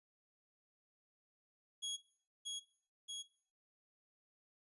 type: tone with echo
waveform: sawtooth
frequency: 3322 Hz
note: G#7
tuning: in tune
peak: -36 dBFS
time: 1.82-1.97 s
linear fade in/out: 20 ms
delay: 630 ms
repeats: 2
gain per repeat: -2 dB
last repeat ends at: 3.23 s
effects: noise-tail reverb RT60 0.5 s tail -17 dB re dry + resampled to 24000 Hz